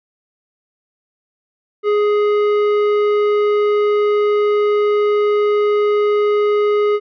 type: tone with tanh clipping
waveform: sine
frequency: 416.4 Hz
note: G#4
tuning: 5 cents sharp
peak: -14 dBFS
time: 1.83-7 s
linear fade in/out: 50 ms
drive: 12 dB
effects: none